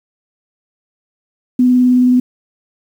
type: tone with vibrato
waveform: sine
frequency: 250 Hz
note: B3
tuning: 21 cents sharp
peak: -7 dBFS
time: 1.59-2.2 s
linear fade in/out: 5 ms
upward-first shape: sine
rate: 19 Hz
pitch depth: 15 cents each way
effects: 7-bit